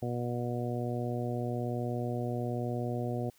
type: harmonic tone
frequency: 121.1 Hz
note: B2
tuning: 34 cents flat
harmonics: 1 / 2 / 3 / 4 / 5 / 6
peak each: -34 / -37 / -39 / -40 / -41 / -42 dBFS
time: 0.02-3.3 s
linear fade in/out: 5 ms
effects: white hiss -65 dBFS RMS until 3.38 s